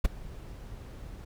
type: noise with ADSR envelope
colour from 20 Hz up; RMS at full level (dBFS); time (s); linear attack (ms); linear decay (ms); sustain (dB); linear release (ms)
brown; -20; 0.04-1.25; 12; 13; -23; 9
effects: none